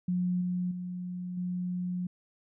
sine tone with level steps, 179.7 Hz, F3, 50 cents sharp, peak -26 / -28 / -34 / -30 dBFS, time 0.08-2.07 s, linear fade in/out 5 ms, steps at 0.41 / 0.71 / 1.37 s, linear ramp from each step 5 ms, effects none

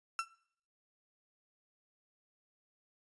35% pulse tone with exponential decay, 1345 Hz, E6, 34 cents sharp, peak -27 dBFS, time 0.19-0.28 s, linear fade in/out 1 ms, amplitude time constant 19 ms, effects noise-tail reverb RT60 0.6 s tail -20 dB re dry + resampled to 22050 Hz

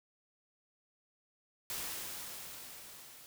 white noise with level ramp, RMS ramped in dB -39 to -55 dBFS, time 1.7-3.26 s, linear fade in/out 0 ms, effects none

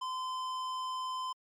sine tone with hard clipping, 1027 Hz, C6, 33 cents flat, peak -36 dBFS, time 0.01-1.33 s, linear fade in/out 10 ms, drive 12 dB, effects MP3 96 kbps

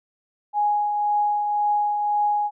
sine tone with tremolo, 830.6 Hz, G#5, in tune, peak -17 dBFS, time 0.53-2.51 s, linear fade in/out 50 ms, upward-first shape triangle, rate 1.9 Hz, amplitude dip 40%, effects none

